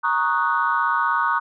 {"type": "chord", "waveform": "sine", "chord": "D# minor seventh", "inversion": "second", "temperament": "equal", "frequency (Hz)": [932.3, 1108.7, 1244.5, 1480], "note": ["A#5", "C#6", "D#6", "F#6"], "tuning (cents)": [0, 0, 0, 0], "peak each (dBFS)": -23, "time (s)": [0.03, 1.4], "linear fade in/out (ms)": 20, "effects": ["tanh soft clip ceiling -8 dBFS"]}